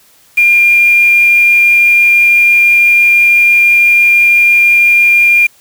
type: tone with quantisation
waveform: sine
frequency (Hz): 2402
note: D7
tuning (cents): +38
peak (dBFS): -4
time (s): 0.37-5.47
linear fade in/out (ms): 10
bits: 4
effects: white hiss -46 dBFS RMS until 5.6 s